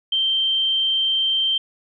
sine tone, 3136 Hz, G7, in tune, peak -17 dBFS, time 0.12-1.58 s, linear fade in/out 5 ms, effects none

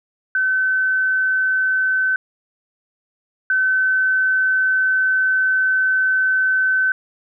sine tone pair in turn, 1525 / 1525 Hz, G6 / G6, -48 / -48 cents, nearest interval unison, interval 0 cents, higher neither, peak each -15 / -14 dBFS, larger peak second, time 0.35-2.16 / 3.5-6.92 s, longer second, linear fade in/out 2 ms, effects none

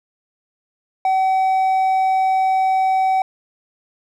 sine tone with hard clipping, 760 Hz, F#5, 46 cents sharp, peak -15 dBFS, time 1.05-3.22 s, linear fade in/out 2 ms, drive 3 dB, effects none

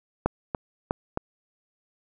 clicks, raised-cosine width 1 ms, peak -7 / -13 / -10 / -12 dBFS, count 4, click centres 0.26 / 0.548 / 0.909 / 1.174 s, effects none

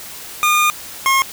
25% pulse tone pair in turn, 1215 / 1076.9 Hz, D#6 / C6, -42 / +50 cents, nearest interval major second, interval 208 cents, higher first, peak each -8 dBFS, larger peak neither, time 0.43-0.7 / 1.06-1.22 s, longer first, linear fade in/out 0 ms, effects white hiss -33 dBFS RMS until 1.32 s

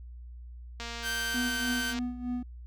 click train, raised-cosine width 0.2 ms, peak -22 dBFS, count 279, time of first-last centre 0.8-1.988 s, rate 234 Hz
sawtooth tone with pitch glide, 1556 to 1541.7 Hz, G6 to G6, -13 to -29 cents, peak -27 dBFS, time 1.02-1.95 s, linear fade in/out 50 ms, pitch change -16 cents, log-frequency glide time 1.26-1.45 s
triangle tone with tremolo, 246.6 Hz, B3, 2 cents flat, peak -27 dBFS, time 1.34-2.43 s, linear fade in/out 5 ms, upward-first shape sine, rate 3.3 Hz, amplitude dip 70%
effects added 60 Hz sine -42 dBFS peak until 2.66 s

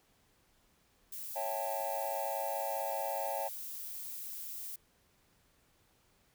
violet noise, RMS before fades -43 dBFS, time 1.12-4.76 s, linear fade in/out 5 ms
triangle chord, A dominant seventh, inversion first, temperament equal, 554.4 / 659.3 / 784 / 880 Hz, C#5 / E5 / G5 / A5, 0 / 0 / 0 / 0 cents, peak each -38 dBFS, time 1.35-3.49 s, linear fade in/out 20 ms
effects pink hiss -70 dBFS RMS until 6.34 s

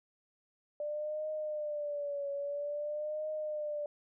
sine tone with vibrato, 590 Hz, D5, 8 cents sharp, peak -34 dBFS, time 0.8-3.86 s, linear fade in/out 2 ms, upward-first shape triangle, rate 0.5 Hz, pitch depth 85 cents each way, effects none

